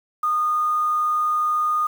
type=tone with quantisation; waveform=sine; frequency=1227 Hz; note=D#6; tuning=25 cents flat; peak=-18 dBFS; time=0.23-1.87 s; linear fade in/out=5 ms; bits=7; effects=none